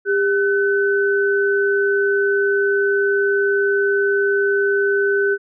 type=tone pair together; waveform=sine; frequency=400 / 1510.2 Hz; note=G4 / F#6; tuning=+35 / +35 cents; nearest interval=octave + major seventh; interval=2300 cents; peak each=-16 / -19 dBFS; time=0.05-5.38 s; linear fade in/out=50 ms; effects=none